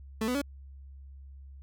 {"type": "tone with pitch steps", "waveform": "30% pulse", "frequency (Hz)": [220, 249.8, 283.7], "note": ["A3", "B3", "C#4"], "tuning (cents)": [0, 20, 40], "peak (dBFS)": -25, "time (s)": [0.21, 0.417], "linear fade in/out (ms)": 5, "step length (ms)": 69, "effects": ["added 68 Hz sine -45 dBFS peak until 1.62 s"]}